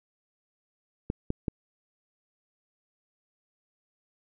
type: clicks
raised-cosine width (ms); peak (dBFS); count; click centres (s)
3; -15; 3; 1.101 / 1.304 / 1.482
effects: none